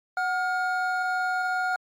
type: tone pair together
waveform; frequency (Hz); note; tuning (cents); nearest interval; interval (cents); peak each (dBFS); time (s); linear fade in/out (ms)
triangle; 741 / 1420; F#5 / F6; +2 / +28; major seventh; 1126; -25; 0.17-1.76; 2
effects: AAC 48 kbps